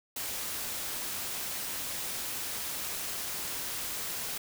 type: noise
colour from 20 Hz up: white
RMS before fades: -36 dBFS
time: 0.16-4.38 s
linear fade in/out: 5 ms
effects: none